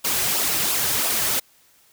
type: noise with flanger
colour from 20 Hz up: white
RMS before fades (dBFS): -22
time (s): 0.04-1.4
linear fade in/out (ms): 10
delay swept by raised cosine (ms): 0.48 to 4.28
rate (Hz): 2.9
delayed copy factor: -0.6
effects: white hiss -57 dBFS RMS until 1.92 s